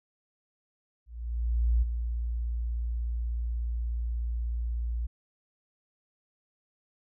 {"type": "tone with ADSR envelope", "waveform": "sine", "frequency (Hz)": 58.27, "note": "A#1", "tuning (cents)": 0, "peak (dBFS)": -20, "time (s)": [1.06, 5.07], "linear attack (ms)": 760, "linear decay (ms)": 18, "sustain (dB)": -8, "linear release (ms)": 13, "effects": []}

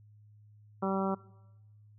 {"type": "harmonic tone", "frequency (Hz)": 193.1, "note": "G3", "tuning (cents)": -26, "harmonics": [1, 2, 3, 4, 5, 6, 7], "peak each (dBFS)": [-32, -35, -37, -38, -39, -40, -40], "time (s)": [0.82, 1.15], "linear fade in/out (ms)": 10, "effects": ["noise-tail reverb RT60 1.0 s tail -21 dB re dry", "added 105 Hz sine -55 dBFS peak until 1.98 s"]}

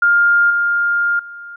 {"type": "tone with level steps", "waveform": "sine", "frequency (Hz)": 1406, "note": "F6", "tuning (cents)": 11, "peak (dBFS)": [-9, -13, -30], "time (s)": [0.02, 1.56], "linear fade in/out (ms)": 5, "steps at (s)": [0.5, 1.19], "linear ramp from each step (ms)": 5, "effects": []}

